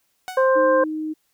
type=tone with exponential decay; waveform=sawtooth; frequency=742 Hz; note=F#5; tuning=5 cents sharp; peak=-23 dBFS; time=0.28-0.57 s; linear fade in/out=0 ms; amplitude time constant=62 ms
type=harmonic tone; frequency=525 Hz; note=C5; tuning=6 cents sharp; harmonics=1 / 2 / 3; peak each=-15 / -21 / -25 dBFS; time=0.37-0.84 s; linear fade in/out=5 ms
type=tone; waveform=sine; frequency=311.1 Hz; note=D#4; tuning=in tune; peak=-24 dBFS; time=0.55-1.14 s; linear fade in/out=20 ms
effects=white hiss -68 dBFS RMS until 1.33 s